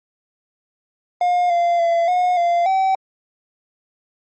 triangle tone with pitch steps, 712 / 691 / 678 / 722 / 691 / 766 Hz, F5 / F5 / E5 / F#5 / F5 / G5, +33 / -19 / +49 / -43 / -19 / -40 cents, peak -12 dBFS, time 1.21-2.95 s, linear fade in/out 2 ms, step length 290 ms, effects MP3 32 kbps

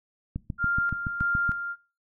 click train, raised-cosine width 5 ms, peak -18 dBFS, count 9, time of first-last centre 0.36-1.493 s, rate 7.06 Hz
sine tone with tremolo, 1396.9 Hz, F6, in tune, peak -23 dBFS, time 0.58-1.76 s, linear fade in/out 50 ms, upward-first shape square, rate 1.6 Hz, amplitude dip 55%
effects noise-tail reverb RT60 0.4 s tail -21 dB re dry

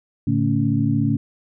sine tone cluster, 111.7 / 144.9 / 222.9 / 280.4 Hz, A2 / D3 / A3 / C#4, +27 / -23 / +23 / +20 cents, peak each -22 dBFS, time 0.27-1.17 s, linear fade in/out 5 ms, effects none

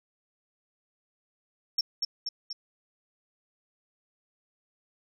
sine tone with echo, 5460 Hz, F8, 40 cents flat, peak -21 dBFS, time 1.78-1.81 s, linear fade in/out 5 ms, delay 240 ms, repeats 3, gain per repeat -4 dB, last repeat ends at 2.53 s, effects tanh soft clip ceiling -20 dBFS

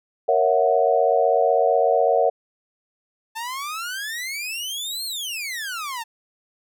sine chord, F# dominant seventh, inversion first, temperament equal with one note detuned, 466.2 / 554.4 / 659.3 / 735.3 Hz, A#4 / C#5 / E5 / F#5, 0 / 0 / 0 / -11 cents, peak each -21 dBFS, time 0.28-2.3 s, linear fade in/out 10 ms
sawtooth exponential two-way sweep, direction up then down, 880 to 4331 to 880 Hz, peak -24 dBFS, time 3.35-6.04 s, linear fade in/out 20 ms, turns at 5.05 s
effects none

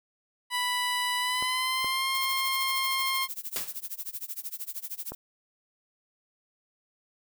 15% pulse tone with pitch glide, 987.8 to 1064.8 Hz, B5 to C6, 0 to +30 cents, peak -20 dBFS, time 0.5-3.28 s, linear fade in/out 50 ms, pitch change +130 cents, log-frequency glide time 1.18-2.06 s
clicks, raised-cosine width 1 ms, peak -24 dBFS, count 3, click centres 1.425 / 1.845 / 5.12 s
violet noise with tremolo, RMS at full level -34 dBFS, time 2.14-5.15 s, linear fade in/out 10 ms, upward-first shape sine, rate 13 Hz, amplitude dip 95%
white noise with exponential decay, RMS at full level -28 dBFS, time 3.56-3.8 s, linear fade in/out 0 ms, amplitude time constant 51 ms
effects none

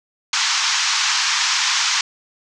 white band-pass noise, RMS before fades -19 dBFS, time 0.33-2.01 s, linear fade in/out 2 ms, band 890 to 6600 Hz, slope 48 dB/octave, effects none

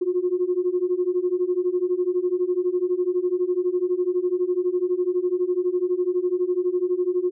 sine beating tone pair, 353.8 / 365.8 Hz, F4 / F#4, +23 / -20 cents, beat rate 12 Hz, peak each -23 / -22 dBFS, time 0.01-7.31 s, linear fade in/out 10 ms, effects tanh soft clip ceiling -12 dBFS

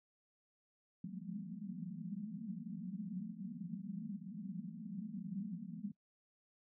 pink band-pass noise, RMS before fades -45 dBFS, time 1.04-5.92 s, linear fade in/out 5 ms, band 170 to 230 Hz, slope 96 dB/octave, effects noise-tail reverb RT60 0.1 s tail -23 dB re dry

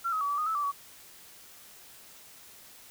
sine tone with pitch steps, 1363 / 1270 / 1139 / 1152 / 1236 / 1308 / 1165 / 1131 Hz, F6 / D#6 / C#6 / D6 / D#6 / E6 / D6 / C#6, -43 / +35 / +47 / -34 / -12 / -14 / -14 / +34 cents, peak -27 dBFS, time 0.04-0.72 s, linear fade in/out 20 ms, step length 85 ms, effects white hiss -52 dBFS RMS until 2.9 s

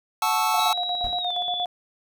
square chord, F# minor seventh, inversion none, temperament equal with one note detuned, 740 / 872.4 / 1108.7 / 1318.5 Hz, F#5 / A5 / C#6 / E6, 0 / -15 / 0 / 0 cents, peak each -29 / -24 / -29 / -27 dBFS, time 0.22-0.73 s, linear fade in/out 2 ms
sine tone with tremolo, 715 Hz, F5, 41 cents sharp, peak -25 dBFS, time 0.54-1.66 s, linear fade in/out 2 ms, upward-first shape square, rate 8.5 Hz, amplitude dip 65%
sine tone with pitch glide, 3874 to 3451 Hz, B7 to A7, -34 to -34 cents, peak -26 dBFS, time 0.59-1.65 s, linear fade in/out 2 ms, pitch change -200 cents, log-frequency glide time 1.19-1.35 s
brown noise with exponential decay, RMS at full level -33 dBFS, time 1.04-1.28 s, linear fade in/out 1 ms, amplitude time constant 52 ms
effects none

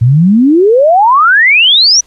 sine exponential sweep, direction up, 111.5 to 6030 Hz, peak -3 dBFS, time 0.01-2.01 s, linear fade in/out 10 ms, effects pink hiss -48 dBFS RMS until 2.06 s + low-pass 10000 Hz 12 dB/octave

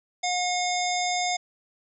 harmonic tone, 720 Hz, F#5, 47 cents flat, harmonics 1 / 3 / 5 / 7 / 9 / 10, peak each -26 / -31 / -33 / -34 / -36 / -36 dBFS, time 0.23-1.37 s, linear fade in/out 10 ms, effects none

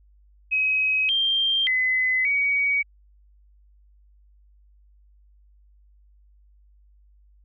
sine tone with pitch steps, 2541 / 3176 / 2026 / 2257 Hz, D#7 / G7 / B6 / C#7, +36 / +22 / +44 / +31 cents, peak -19 dBFS, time 0.51-2.83 s, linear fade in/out 20 ms, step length 580 ms, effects added 50 Hz sine -53 dBFS peak until 7.44 s

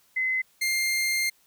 sine / sawtooth tone pair in turn, 2044 / 2109 Hz, C7 / C7, -41 / +13 cents, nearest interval minor second, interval 54 cents, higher second, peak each -23 / -20 dBFS, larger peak second, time 0.16-0.42 / 0.61-1.3 s, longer second, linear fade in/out 10 ms, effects white hiss -63 dBFS RMS until 1.46 s

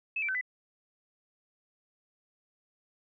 sine tone with pitch steps, 2595 / 2337 / 1530 / 2000 Hz, E7 / D7 / G6 / B6, -28 / -9 / -42 / +21 cents, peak -29 dBFS, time 0.16-0.412 s, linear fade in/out 5 ms, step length 63 ms, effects none

